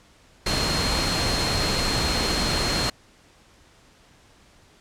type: tone in noise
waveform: sine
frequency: 4229 Hz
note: C8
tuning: 18 cents sharp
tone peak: -27 dBFS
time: 0.46-2.9 s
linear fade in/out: 5 ms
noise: pink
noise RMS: -24 dBFS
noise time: 0.46-2.9 s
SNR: -6 dB
effects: pink hiss -55 dBFS RMS until 4.8 s + low-pass 8000 Hz 12 dB/octave